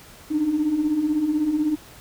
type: beating tone pair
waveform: sine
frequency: 290 / 306 Hz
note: D4 / D#4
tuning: -22 / -29 cents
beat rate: 16 Hz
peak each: -26 / -19 dBFS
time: 0.3-1.76 s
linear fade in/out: 20 ms
effects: tanh soft clip ceiling -13 dBFS + pink hiss -46 dBFS RMS until 2 s